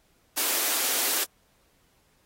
white high-pass noise, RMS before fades -26 dBFS, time 0.36-1.25 s, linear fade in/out 20 ms, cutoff 250 Hz, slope 96 dB/octave, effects pink hiss -66 dBFS RMS until 2.25 s + AAC 48 kbps

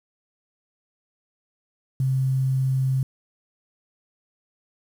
sine tone with quantisation, 132.1 Hz, C3, 17 cents sharp, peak -19 dBFS, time 2-3.03 s, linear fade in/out 2 ms, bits 8, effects none

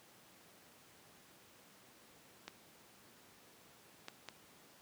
clicks, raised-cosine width 0.2 ms, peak -27 dBFS, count 3, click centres 2.48 / 4.084 / 4.287 s, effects pink hiss -62 dBFS RMS until 4.81 s + high-pass 150 Hz 12 dB/octave

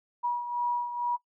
sine beating tone pair, 964 / 966.2 Hz, B5 / B5, -42 / -38 cents, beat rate 2.2 Hz, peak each -28 / -35 dBFS, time 0.23-1.17 s, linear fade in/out 20 ms, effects noise-tail reverb RT60 0.1 s tail -20 dB re dry

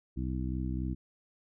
harmonic tone, 63.7 Hz, C2, 46 cents flat, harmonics 1 / 2 / 3 / 4 / 5, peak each -34 / -37 / -39 / -40 / -41 dBFS, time 0.16-0.95 s, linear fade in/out 20 ms, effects none

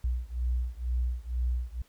sine beating tone pair, 60.2 / 62.3 Hz, B1 / B1, -44 / +16 cents, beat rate 2.1 Hz, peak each -30 / -31 dBFS, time 0.04-1.82 s, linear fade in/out 5 ms, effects pink hiss -64 dBFS RMS until 1.88 s

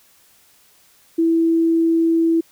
sine tone, 329.6 Hz, E4, in tune, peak -13 dBFS, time 1.18-2.41 s, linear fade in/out 10 ms, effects white hiss -54 dBFS RMS until 2.51 s

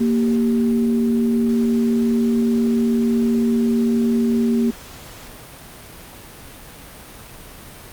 sine tone pair together, 233.1 / 392 Hz, A#3 / G4, 0 / 0 cents, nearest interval major sixth, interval 900 cents, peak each -15 / -24 dBFS, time 0-4.71 s, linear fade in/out 10 ms, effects pink hiss -39 dBFS RMS until 7.92 s + Opus 48 kbps

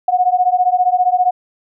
sine beating tone pair, 721 / 736 Hz, F#5 / F#5, -45 / -9 cents, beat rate 15 Hz, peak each -14 dBFS, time 0.08-1.31 s, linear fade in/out 5 ms, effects none

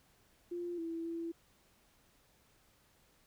sine tone with pitch steps, 348.7 / 330.8 / 333.9 Hz, F4 / E4 / E4, -3 / +6 / +22 cents, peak -37 dBFS, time 0.51-1.32 s, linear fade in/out 10 ms, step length 270 ms, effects pink hiss -69 dBFS RMS until 3.26 s

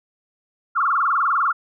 sine tone with vibrato, 1244.5 Hz, D#6, in tune, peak -16 dBFS, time 0.75-1.53 s, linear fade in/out 20 ms, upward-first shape sine, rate 20 Hz, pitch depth 230 cents each way, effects none

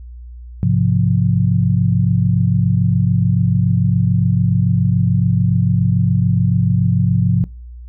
sine chord, F minor, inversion first, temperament equal, 103.83 / 130.81 / 174.61 Hz, Ab2 / C3 / F3, 0 / 0 / 0 cents, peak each -16 dBFS, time 0.63-7.44 s, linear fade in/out 0 ms, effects noise-tail reverb RT60 0.3 s tail -23 dB re dry + added 60 Hz sine -31 dBFS peak until 7.88 s

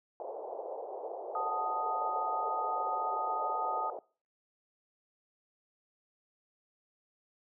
pink band-pass noise, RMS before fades -41 dBFS, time 0.2-3.99 s, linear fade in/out 2 ms, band 420 to 830 Hz, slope 48 dB/octave
sine chord, D# diminished, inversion first, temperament equal, 740 / 880 / 1244.5 Hz, F#5 / A5 / D#6, 0 / 0 / 0 cents, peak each -37 / -35 / -35 dBFS, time 1.35-3.9 s, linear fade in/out 2 ms
effects noise-tail reverb RT60 0.4 s tail -23 dB re dry

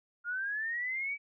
sine linear sweep, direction up, 1400 to 2304 Hz, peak -32 dBFS, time 0.24-1.18 s, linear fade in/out 50 ms, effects none

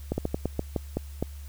slowing click train, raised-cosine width 2 ms, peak -13 dBFS, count 9, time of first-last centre 0.12-1.226 s, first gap 60 ms, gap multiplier 1.23, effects added 71 Hz sine -38 dBFS peak until 1.48 s + white hiss -54 dBFS RMS until 1.48 s

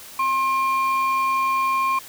sine tone pair together, 1065.5 / 2392 Hz, C6 / D7, +31 / +31 cents, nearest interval octave + major second, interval 1400 cents, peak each -17 / -26 dBFS, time 0.19-1.99 s, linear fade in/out 5 ms, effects tanh soft clip ceiling -15 dBFS + white hiss -41 dBFS RMS until 2.08 s

